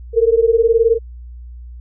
sine beating tone pair, 448.4 / 467.4 Hz, A4 / A#4, +33 / +5 cents, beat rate 19 Hz, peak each -13 / -13 dBFS, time 0.13-0.99 s, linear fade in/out 50 ms, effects added 60 Hz sine -31 dBFS peak until 1.8 s

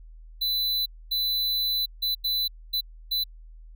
square tone bursts at uneven times, 4000 Hz, B7, 21 cents sharp, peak -24 dBFS, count 6, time 0.41-0.86 / 1.11-1.86 / 2.02-2.15 / 2.24-2.48 / 2.73-2.81 / 3.11-3.24 s, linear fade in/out 10 ms, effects added 40 Hz sine -43 dBFS peak until 3.75 s

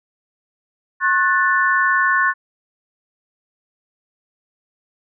sine chord, F# minor, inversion second, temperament equal with one note detuned, 1081.5 / 1480 / 1760 Hz, C#6 / F#6 / A6, -43 / 0 / 0 cents, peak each -18 dBFS, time 1-2.34 s, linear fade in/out 50 ms, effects none

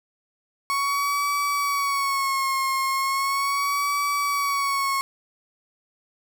35% pulse tone with vibrato, 1108.7 Hz, C#6, in tune, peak -20 dBFS, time 0.7-5.01 s, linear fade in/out 0 ms, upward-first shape sine, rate 0.37 Hz, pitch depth 56 cents each way, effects none

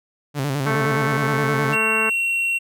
sawtooth tone with vibrato, 139.6 Hz, C#3, 13 cents sharp, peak -17 dBFS, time 0.34-1.77 s, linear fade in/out 50 ms, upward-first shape square, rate 9.6 Hz, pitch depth 80 cents each way
harmonic tone, 220 Hz, A3, in tune, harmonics 1 / 2 / 3 / 4 / 5 / 6 / 7 / 8 / 9 / 10, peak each -30 / -26 / -34 / -33 / -27 / -30 / -27 / -35 / -38 / -31 dBFS, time 0.66-2.1 s, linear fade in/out 10 ms
triangle tone, 2732 Hz, F7, 39 cents flat, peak -17 dBFS, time 1.72-2.59 s, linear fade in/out 20 ms
effects none

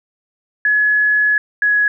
sine tone pair in turn, 1696 / 1677.5 Hz, G#6 / G#6, +36 / +17 cents, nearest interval unison, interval 19 cents, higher first, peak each -11 dBFS, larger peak neither, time 0.65-1.38 / 1.62-1.88 s, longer first, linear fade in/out 2 ms, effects none

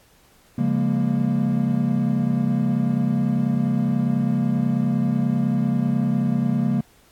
triangle chord, Bb minor seventh, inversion first, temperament equal with one note detuned, 138.59 / 174.61 / 203 / 233.1 Hz, Db3 / F3 / Ab3 / Bb3, 0 / 0 / -39 / 0 cents, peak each -22 / -25 / -22 / -20 dBFS, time 0.58-6.81 s, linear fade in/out 5 ms, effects pink hiss -56 dBFS RMS until 7.11 s + AAC 64 kbps

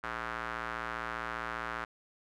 square tone with band-pass filter, 57.5 Hz, A#1, 23 cents flat, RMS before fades -38 dBFS, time 0.03-1.85 s, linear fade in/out 10 ms, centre 1400 Hz, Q 2.5, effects none

